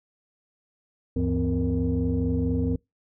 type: tone cluster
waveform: sine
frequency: 73.3 / 97.7 / 166 / 256.7 / 463.8 Hz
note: D2 / G2 / E3 / C4 / A#4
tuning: -3 / -5 / +12 / -33 / -9 cents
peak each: -27 / -28 / -30 / -25 / -31 dBFS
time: 1.16-2.76 s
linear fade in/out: 5 ms
effects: noise-tail reverb RT60 0.2 s tail -26 dB re dry + tanh soft clip ceiling -15 dBFS